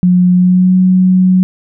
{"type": "tone with pitch glide", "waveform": "sine", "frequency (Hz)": [180, 184.85], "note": ["F#3", "F#3"], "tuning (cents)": [-47, -1], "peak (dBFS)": -5, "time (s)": [0.03, 1.43], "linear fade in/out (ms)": 0, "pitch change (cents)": 46, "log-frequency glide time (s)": [0.34, 0.75], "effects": []}